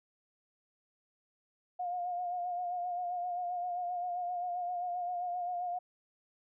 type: tone with vibrato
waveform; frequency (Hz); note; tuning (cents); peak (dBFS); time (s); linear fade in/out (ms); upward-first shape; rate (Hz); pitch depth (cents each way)
sine; 712; F5; +33; -33; 1.79-5.79; 10; sine; 7.6; 35
effects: none